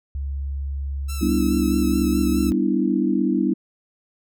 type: tone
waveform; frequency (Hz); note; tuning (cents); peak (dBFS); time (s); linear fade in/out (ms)
sine; 69.3; C#2; 0; -24; 0.15-2.52; 0
type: tone with vibrato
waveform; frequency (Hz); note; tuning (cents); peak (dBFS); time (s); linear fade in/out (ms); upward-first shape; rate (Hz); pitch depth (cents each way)
5% pulse; 1318.5; E6; 0; -22; 1.08-2.51; 20; sine; 4.7; 34
type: chord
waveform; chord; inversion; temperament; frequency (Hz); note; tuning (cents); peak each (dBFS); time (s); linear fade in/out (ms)
sine; E minor seventh; first; equal; 196 / 246.9 / 293.7 / 329.6; G3 / B3 / D4 / E4; 0 / 0 / 0 / 0; -23; 1.21-3.54; 10
effects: none